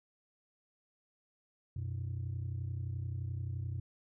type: tone pair together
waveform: sine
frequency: 91.91 / 123.47 Hz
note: F#2 / B2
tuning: -11 / 0 cents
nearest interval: perfect fourth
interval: 511 cents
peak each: -36 / -37 dBFS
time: 1.76-3.8 s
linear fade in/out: 5 ms
effects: tanh soft clip ceiling -32 dBFS